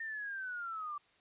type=linear sweep; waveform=sine; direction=down; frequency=1828 to 1157 Hz; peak=-38 dBFS; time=0-0.98 s; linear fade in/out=5 ms; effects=white hiss -68 dBFS RMS until 1.2 s + resampled to 8000 Hz